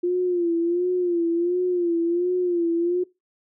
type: tone with vibrato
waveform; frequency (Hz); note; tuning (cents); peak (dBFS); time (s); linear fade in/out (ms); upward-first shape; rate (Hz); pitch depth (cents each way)
sine; 349; F4; -1; -19; 0.03-3.04; 10; sine; 1.4; 71
effects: noise-tail reverb RT60 0.2 s tail -20 dB re dry